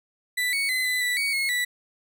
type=tone with pitch steps; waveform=35% pulse; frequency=1983 / 2224 / 2031 / 2004 / 1970 / 2245 / 2170 / 1964 Hz; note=B6 / C#7 / B6 / B6 / B6 / C#7 / C#7 / B6; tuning=+7 / +5 / +48 / +25 / -5 / +21 / -37 / -10 cents; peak=-21 dBFS; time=0.37-1.65 s; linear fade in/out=10 ms; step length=160 ms; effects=none